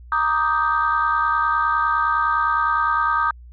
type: chord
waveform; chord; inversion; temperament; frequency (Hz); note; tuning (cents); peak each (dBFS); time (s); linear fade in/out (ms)
sine; Eb major seventh; second; equal; 932.3 / 1174.7 / 1244.5 / 1568; Bb5 / D6 / Eb6 / G6; 0 / 0 / 0 / 0; -24 / -24 / -19 / -23; 0.12-3.31; 2
effects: tanh soft clip ceiling -8 dBFS + added 60 Hz sine -39 dBFS peak until 3.52 s